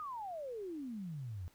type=exponential sweep; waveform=sine; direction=down; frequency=1270 to 82.41 Hz; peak=-40 dBFS; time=0-1.48 s; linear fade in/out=0 ms; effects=pink hiss -68 dBFS RMS until 1.54 s